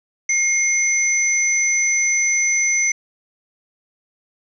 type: tone pair together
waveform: sine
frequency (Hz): 2135 / 6039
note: C7 / F#8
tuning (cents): +34 / +34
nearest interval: octave + tritone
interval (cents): 1800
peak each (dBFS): -18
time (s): 0.29-2.92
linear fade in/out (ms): 5
effects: none